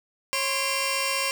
20% pulse tone cluster, 547 / 1039 / 2373 / 2749 Hz, C#5 / C6 / D7 / F7, -23 / -12 / +17 / -28 cents, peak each -26 / -25 / -26 / -24 dBFS, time 0.33-1.31 s, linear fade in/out 0 ms, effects none

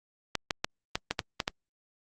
clicks, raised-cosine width 0.2 ms, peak -10 dBFS, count 8, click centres 0.353 / 0.508 / 0.645 / 0.955 / 1.11 / 1.192 / 1.402 / 1.479 s, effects Opus 48 kbps

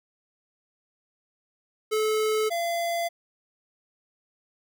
square tone pair in turn, 432.9 / 682 Hz, A4 / F5, -28 / -41 cents, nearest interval minor sixth, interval 787 cents, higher second, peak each -23 / -26 dBFS, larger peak first, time 1.91-2.5 / 2.5-3.09 s, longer neither, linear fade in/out 20 ms, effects none

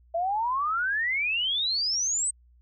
sine exponential sweep, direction up, 655 to 8372 Hz, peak -24 dBFS, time 0.14-2.31 s, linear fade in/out 10 ms, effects added 60 Hz sine -55 dBFS peak until 2.61 s

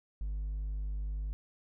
sine tone with hard clipping, 50.7 Hz, G#1, 41 cents flat, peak -34 dBFS, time 0.21-1.33 s, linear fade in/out 0 ms, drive 2 dB, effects none

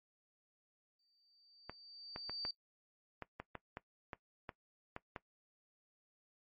sine tone with exponential growth, 4628 Hz, D8, 26 cents flat, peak -38 dBFS, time 0.99-2.51 s, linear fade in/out 5 ms, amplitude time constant 330 ms
clicks, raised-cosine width 0.5 ms, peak -28 dBFS, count 12, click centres 1.696 / 2.161 / 2.296 / 2.451 / 3.223 / 3.4 / 3.553 / 3.771 / 4.132 / 4.492 / 4.964 / 5.162 s
effects noise-tail reverb RT60 0.1 s tail -18 dB re dry + MP3 32 kbps

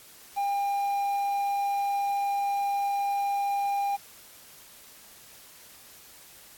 triangle tone with quantisation, 802 Hz, G5, 39 cents sharp, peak -23 dBFS, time 0.36-3.97 s, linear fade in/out 20 ms, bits 8, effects white hiss -51 dBFS RMS until 6.57 s + AAC 64 kbps

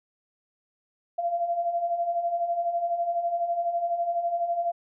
sine beating tone pair, 678 / 690 Hz, E5 / F5, +49 / -21 cents, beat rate 12 Hz, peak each -32 / -25 dBFS, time 1.18-4.72 s, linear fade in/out 10 ms, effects none

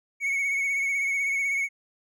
triangle tone with vibrato, 2217 Hz, C#7, in tune, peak -22 dBFS, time 0.2-1.69 s, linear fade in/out 50 ms, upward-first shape triangle, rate 16 Hz, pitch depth 42 cents each way, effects none

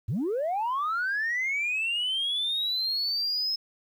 sine linear sweep, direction up, 82.9 to 5200 Hz, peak -24 dBFS, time 0.08-3.56 s, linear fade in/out 10 ms, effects tanh soft clip ceiling -23 dBFS + 10-bit

